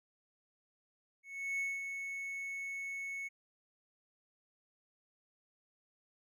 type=tone with ADSR envelope; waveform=triangle; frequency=2206 Hz; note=C#7; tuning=9 cents flat; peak=-31 dBFS; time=1.23-3.29 s; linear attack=360 ms; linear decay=210 ms; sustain=-6 dB; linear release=21 ms; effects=none